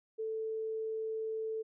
sine tone, 441.4 Hz, A4, 5 cents sharp, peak -34 dBFS, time 0.18-1.63 s, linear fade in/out 20 ms, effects none

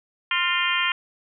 harmonic tone with a mistuned harmonic, 349.2 Hz, F4, in tune, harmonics 3 / 4 / 5 / 6 / 7 / 8 / 9, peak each -28 / -28 / -28 / -28 / -28 / -28 / -28 dBFS, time 0.31-0.92 s, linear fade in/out 2 ms, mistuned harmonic 5, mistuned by +57 cents, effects none

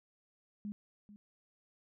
sine tone with echo, 206.8 Hz, G#3, 7 cents flat, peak -38 dBFS, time 0.65-0.72 s, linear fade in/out 0 ms, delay 440 ms, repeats 1, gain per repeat -14 dB, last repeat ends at 1.16 s, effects none

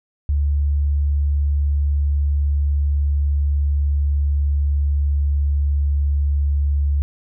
sine tone with pitch glide, 72 to 71.5 Hz, D2 to D2, -34 to -46 cents, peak -15 dBFS, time 0.29-7.02 s, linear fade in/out 0 ms, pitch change -12 cents, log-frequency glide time 0.88-5.98 s, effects none

